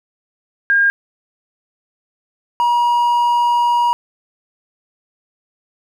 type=tone pair in turn; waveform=sine / triangle; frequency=1614 / 956.7 Hz; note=G#6 / A#5; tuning=-50 / +45 cents; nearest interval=major sixth; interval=905 cents; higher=first; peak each=-10 dBFS; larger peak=neither; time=0.7-0.9 / 2.6-3.93 s; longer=second; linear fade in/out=0 ms; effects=none